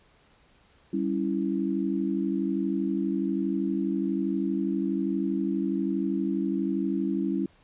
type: chord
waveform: sine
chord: C# diminished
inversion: second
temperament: equal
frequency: 196 / 277.2 / 329.6 Hz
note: G3 / C#4 / E4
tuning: 0 / 0 / 0 cents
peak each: -29 dBFS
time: 0.93-7.46 s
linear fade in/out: 5 ms
effects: pink hiss -61 dBFS RMS until 7.63 s + resampled to 8000 Hz